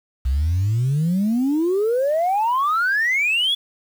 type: exponential sweep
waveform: sine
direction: up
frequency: 61.74 to 3459 Hz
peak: -15 dBFS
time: 0.25-3.55 s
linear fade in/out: 10 ms
effects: tanh soft clip ceiling -14 dBFS + 7-bit